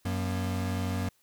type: tone cluster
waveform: square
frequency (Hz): 93.6 / 185.3 / 237.8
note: F#2 / F#3 / A#3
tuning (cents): +20 / +3 / +35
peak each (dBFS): -31 / -38 / -36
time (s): 0.05-1.09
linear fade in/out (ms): 5
effects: white hiss -68 dBFS RMS until 1.22 s